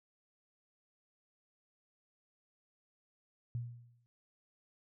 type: tone with exponential decay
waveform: sine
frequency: 119.3 Hz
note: A#2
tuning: 41 cents sharp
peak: -33 dBFS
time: 3.55-4.06 s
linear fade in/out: 0 ms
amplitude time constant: 110 ms
effects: none